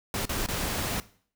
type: noise with dropouts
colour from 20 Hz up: pink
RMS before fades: -30 dBFS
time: 0.14-1 s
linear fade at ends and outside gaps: 1 ms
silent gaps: 0.254-0.293 / 0.462-0.486 s
effects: noise-tail reverb RT60 0.5 s tail -18 dB re dry